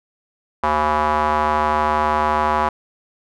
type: tone with band-pass filter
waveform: square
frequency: 76.1 Hz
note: D#2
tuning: 38 cents flat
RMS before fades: -18 dBFS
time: 0.63-2.69 s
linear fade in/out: 5 ms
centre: 990 Hz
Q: 3.3
effects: none